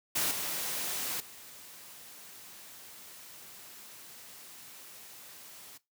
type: noise with level steps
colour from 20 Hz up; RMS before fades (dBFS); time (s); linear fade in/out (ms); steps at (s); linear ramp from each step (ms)
white; -30 / -35 / -50; 0.15-5.78; 10; 0.31 / 1.2; 2
effects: noise-tail reverb RT60 0.2 s tail -18 dB re dry + high-pass 100 Hz 12 dB/octave